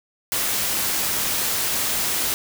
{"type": "noise", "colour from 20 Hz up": "white", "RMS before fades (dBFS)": -23, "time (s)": [0.32, 2.34], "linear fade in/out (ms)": 0, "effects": []}